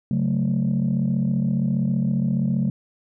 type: chord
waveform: sine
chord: F# minor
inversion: second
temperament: equal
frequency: 138.59 / 185 / 220 Hz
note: C#3 / F#3 / A3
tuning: 0 / 0 / 0 cents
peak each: -22 dBFS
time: 0.11-2.7 s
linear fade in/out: 2 ms
effects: tanh soft clip ceiling -14 dBFS